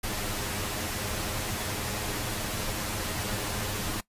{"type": "noise with comb filter", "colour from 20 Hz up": "pink", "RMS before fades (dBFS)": -32, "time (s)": [0.03, 4.01], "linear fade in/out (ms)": 10, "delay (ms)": 9.6, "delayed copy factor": 0.6, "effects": ["noise-tail reverb RT60 0.1 s tail -19 dB re dry", "resampled to 32000 Hz"]}